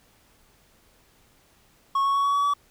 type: tone with pitch steps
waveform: triangle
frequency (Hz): 1099 / 1107.9 / 1116.9 / 1126 / 1135.1 / 1144.3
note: C#6 / C#6 / C#6 / C#6 / C#6 / D6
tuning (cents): -15 / -1 / +13 / +27 / +41 / -45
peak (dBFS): -18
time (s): 1.95-2.538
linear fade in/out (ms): 5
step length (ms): 98
effects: pink hiss -60 dBFS RMS until 2.7 s